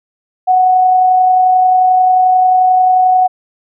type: tone with amplitude modulation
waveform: sine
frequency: 740 Hz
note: F#5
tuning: in tune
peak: -5 dBFS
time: 0.47-3.28 s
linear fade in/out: 20 ms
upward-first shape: sine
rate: 31.3 Hz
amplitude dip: 25%
effects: none